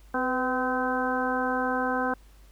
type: harmonic tone with a mistuned harmonic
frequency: 256.5 Hz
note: C4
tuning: 34 cents flat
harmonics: 1 / 2 / 3 / 4 / 5 / 6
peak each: -30 / -31 / -31 / -32 / -35 / -31 dBFS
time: 0.14-2.14 s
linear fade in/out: 5 ms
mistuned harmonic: 2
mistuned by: -37 cents
effects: added 50 Hz sine -50 dBFS peak until 2.51 s + pink hiss -61 dBFS RMS until 2.51 s